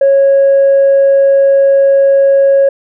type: tone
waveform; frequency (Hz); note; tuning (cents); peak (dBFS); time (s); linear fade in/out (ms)
sine; 550; C#5; -14; -3; 0.01-2.69; 5
effects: tanh soft clip ceiling -2 dBFS